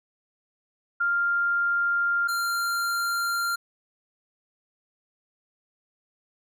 sine / square tone pair in turn, 1396.9 / 1388.9 Hz, F6 / F6, 0 / -10 cents, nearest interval unison, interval 10 cents, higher first, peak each -21 / -25 dBFS, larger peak first, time 1-2.28 / 2.28-3.56 s, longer neither, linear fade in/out 10 ms, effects none

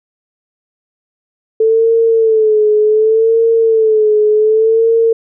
sine tone with vibrato, 440 Hz, A4, in tune, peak -7 dBFS, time 1.6-5.13 s, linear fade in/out 5 ms, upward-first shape sine, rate 0.67 Hz, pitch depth 64 cents each way, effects none

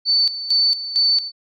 sine tone with tremolo, 4514 Hz, C#8, 31 cents sharp, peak -13 dBFS, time 0.05-1.32 s, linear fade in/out 50 ms, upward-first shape square, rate 2.2 Hz, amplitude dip 75%, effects none

